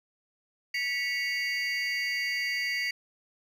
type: tone cluster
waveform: triangle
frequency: 1959 / 2219 / 2800 / 4635 Hz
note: B6 / C#7 / F7 / D8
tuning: -15 / +1 / +4 / -24 cents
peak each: -30 / -30 / -38 / -35 dBFS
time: 0.74-2.91 s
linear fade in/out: 5 ms
effects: none